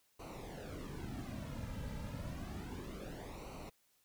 brown noise with flanger, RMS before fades -45 dBFS, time 0.19-3.7 s, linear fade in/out 10 ms, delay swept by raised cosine 0.58 to 2.78 ms, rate 0.3 Hz, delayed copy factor -0.75, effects white hiss -74 dBFS RMS until 4.04 s

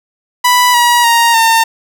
sawtooth tone with pitch steps, 987.8 / 960.2 / 933.4 / 907.4 Hz, B5 / B5 / A#5 / A#5, 0 / -49 / +2 / -47 cents, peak -3 dBFS, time 0.44-1.64 s, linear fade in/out 10 ms, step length 300 ms, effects none

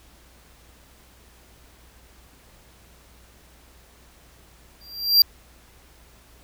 square tone with exponential growth, 4741 Hz, D8, 16 cents sharp, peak -9 dBFS, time 4.81-5.22 s, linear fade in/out 2 ms, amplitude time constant 87 ms, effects added 60 Hz sine -54 dBFS peak until 6.43 s + pink hiss -54 dBFS RMS until 6.43 s

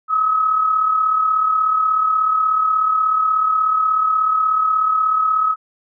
sine tone pair together, 1244.5 / 1281 Hz, D#6 / E6, 0 / -50 cents, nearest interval minor second, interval 50 cents, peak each -24 / -14 dBFS, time 0.08-5.56 s, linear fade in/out 50 ms, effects none

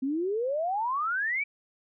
sine exponential sweep, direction up, 256.7 to 2349 Hz, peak -26 dBFS, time 0.02-1.44 s, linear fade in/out 10 ms, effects none

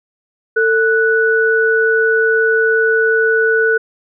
sine tone pair together, 447.2 / 1480 Hz, A4 / F#6, +28 / 0 cents, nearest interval octave + major sixth, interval 2072 cents, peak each -13 dBFS, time 0.56-3.78 s, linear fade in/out 10 ms, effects none

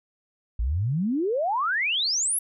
sine exponential sweep, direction up, 51.8 to 11540 Hz, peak -22 dBFS, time 0.59-2.39 s, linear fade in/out 5 ms, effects none

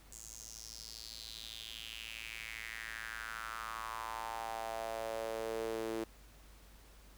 sawtooth tone with high-pass filter sweep, 112.5 Hz, A2, 39 cents sharp, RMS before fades -43 dBFS, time 0.12-6.04 s, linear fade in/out 5 ms, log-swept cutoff 7300 to 360 Hz, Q 4.5, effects added 50 Hz sine -58 dBFS peak until 7.17 s + pink hiss -62 dBFS RMS until 7.17 s

